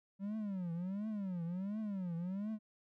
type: tone with vibrato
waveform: triangle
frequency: 191.1 Hz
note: G3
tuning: 44 cents flat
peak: -35 dBFS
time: 0.19-2.59 s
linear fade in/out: 50 ms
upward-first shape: triangle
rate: 1.4 Hz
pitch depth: 260 cents each way
effects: none